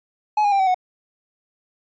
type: tone with pitch steps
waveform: triangle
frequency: 847 / 817.7 / 789.4 / 762 / 735.7 Hz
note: G#5 / G#5 / G5 / G5 / F#5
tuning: +34 / -27 / +12 / -49 / -10 cents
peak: -13 dBFS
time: 0.37-0.745 s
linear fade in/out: 5 ms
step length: 75 ms
effects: resampled to 16000 Hz